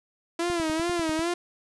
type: tone with vibrato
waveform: sawtooth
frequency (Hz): 331.5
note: E4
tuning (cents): +10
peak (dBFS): -21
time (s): 0.39-1.34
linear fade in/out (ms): 5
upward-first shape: sine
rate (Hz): 2.4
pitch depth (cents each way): 100
type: click train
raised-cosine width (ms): 5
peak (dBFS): -26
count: 8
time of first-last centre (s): 0.5-1.193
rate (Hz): 10.1
effects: resampled to 24000 Hz + 9-bit